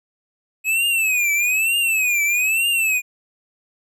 square tone with vibrato, 2550 Hz, D#7, 42 cents sharp, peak -17 dBFS, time 0.64-3.02 s, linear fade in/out 50 ms, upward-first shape triangle, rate 1.1 Hz, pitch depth 180 cents each way, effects none

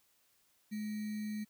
sine tone with sample-and-hold, 212.2 Hz, G#3, 38 cents sharp, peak -36 dBFS, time 0.71-1.45 s, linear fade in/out 20 ms, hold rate 2100 Hz, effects white hiss -72 dBFS RMS until 1.49 s

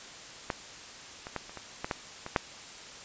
clicks, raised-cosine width 0.5 ms, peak -14 / -24 / -17 / -30 / -25 / -17 / -14 / -22 / -8 dBFS, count 9, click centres 0.502 / 1.269 / 1.363 / 1.495 / 1.573 / 1.845 / 1.912 / 2.264 / 2.362 s, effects white hiss -46 dBFS RMS until 3.04 s + resampled to 16000 Hz

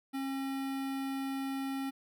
square tone with notch filter, 270 Hz, C#4, 45 cents flat, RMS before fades -36 dBFS, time 0.13-1.91 s, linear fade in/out 20 ms, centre 6700 Hz, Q 1.5, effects none

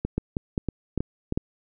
two click trains, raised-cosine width 3 ms, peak -11 / -13 dBFS, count 4 / 5, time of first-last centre 0.18-1.375 / 0.05-1.324 s, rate 2.51 / 3.14 Hz, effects none

